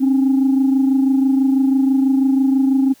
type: tone pair together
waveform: sine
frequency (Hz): 266.2 / 292.3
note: C4 / D4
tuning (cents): +30 / -8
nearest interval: major second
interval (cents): 162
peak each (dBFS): -11 / -20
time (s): 0-2.94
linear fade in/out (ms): 20
effects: tanh soft clip ceiling -8 dBFS + white hiss -51 dBFS RMS until 3 s